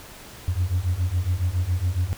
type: beating tone pair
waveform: sine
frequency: 86 / 93.2 Hz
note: F2 / F#2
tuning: -26 / +13 cents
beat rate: 7.2 Hz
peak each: -23 / -22 dBFS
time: 0.48-2.13 s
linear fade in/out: 0 ms
effects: tanh soft clip ceiling -16 dBFS + pink hiss -43 dBFS RMS until 2.17 s